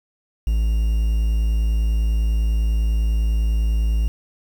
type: tone with quantisation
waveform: triangle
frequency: 55 Hz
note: A1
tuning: in tune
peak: -14 dBFS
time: 0.47-4.08 s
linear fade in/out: 0 ms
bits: 7
effects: none